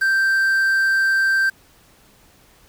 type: tone with quantisation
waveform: triangle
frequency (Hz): 1568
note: G6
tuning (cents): 0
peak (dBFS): -13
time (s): 0.01-1.5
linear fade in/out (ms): 10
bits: 6
effects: pink hiss -53 dBFS RMS until 2.68 s